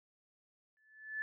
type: tone with exponential growth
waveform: sine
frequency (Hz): 1740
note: A6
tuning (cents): -20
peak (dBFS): -33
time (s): 0.77-1.22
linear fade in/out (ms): 0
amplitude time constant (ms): 96
effects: none